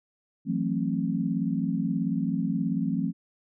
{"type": "chord", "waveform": "sine", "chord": "F# half-diminished seventh", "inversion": "third", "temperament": "just", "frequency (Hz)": [166.5, 185, 222, 266.4], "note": ["E3", "F#3", "A3", "C4"], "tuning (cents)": [18, 0, 16, 31], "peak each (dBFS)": -30, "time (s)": [0.45, 3.13], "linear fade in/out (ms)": 50, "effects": []}